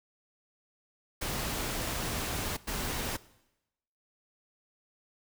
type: noise bursts at uneven times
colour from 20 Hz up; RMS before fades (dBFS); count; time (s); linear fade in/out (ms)
pink; -34; 2; 1.21-2.57 / 2.67-3.17; 10
effects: noise-tail reverb RT60 0.9 s tail -19 dB re dry